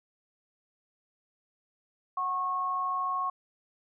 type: tone pair together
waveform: sine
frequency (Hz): 740 / 1093.4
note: F#5 / C#6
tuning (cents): 0 / -24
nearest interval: perfect fifth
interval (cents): 676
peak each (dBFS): -37 / -28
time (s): 2.17-3.3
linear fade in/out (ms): 5
effects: none